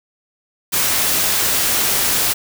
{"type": "noise", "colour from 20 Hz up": "white", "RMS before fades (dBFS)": -17, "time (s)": [0.72, 2.34], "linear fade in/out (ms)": 20, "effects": []}